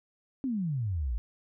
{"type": "exponential sweep", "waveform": "sine", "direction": "down", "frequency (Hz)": [277.2, 52], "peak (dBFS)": -28, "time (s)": [0.44, 1.18], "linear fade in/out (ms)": 0, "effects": []}